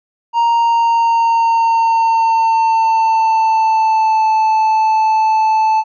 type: tone with pitch glide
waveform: triangle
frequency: 933 to 875.6 Hz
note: A#5 to A5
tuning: +1 to -9 cents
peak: -8 dBFS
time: 0.33-5.84 s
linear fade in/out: 50 ms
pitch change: -110 cents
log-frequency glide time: 0.45-4.3 s
effects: resampled to 16000 Hz